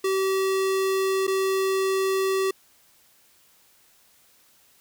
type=tone with dropouts; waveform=square; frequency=383.8 Hz; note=G4; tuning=37 cents flat; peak=-22 dBFS; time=0.04-2.51 s; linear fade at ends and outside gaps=5 ms; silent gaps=1.269-1.277 s; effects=white hiss -59 dBFS RMS until 4.8 s